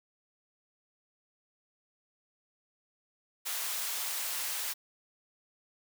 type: high-pass noise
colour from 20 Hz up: white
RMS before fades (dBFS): -35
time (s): 3.45-4.74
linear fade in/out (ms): 20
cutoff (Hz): 750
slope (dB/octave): 12
effects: none